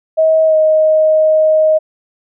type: tone with pitch glide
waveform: sine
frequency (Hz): 637 to 625.3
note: D#5 to D#5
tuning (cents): +41 to +8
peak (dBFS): -7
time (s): 0.17-1.79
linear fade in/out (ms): 20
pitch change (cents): -33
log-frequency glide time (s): 0.46-0.56
effects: none